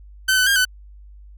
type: tone with pitch steps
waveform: sawtooth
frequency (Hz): 1529 / 1505 / 1608 / 1504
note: G6 / F#6 / G6 / F#6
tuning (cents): -44 / +29 / +44 / +28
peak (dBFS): -11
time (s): 0.28-0.652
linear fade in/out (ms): 10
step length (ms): 93
effects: added 50 Hz sine -40 dBFS peak until 1.37 s